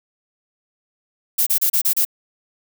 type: noise bursts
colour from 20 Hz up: violet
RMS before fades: -17 dBFS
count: 6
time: 1.38-2.051 s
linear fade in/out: 10 ms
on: 86 ms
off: 31 ms
effects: none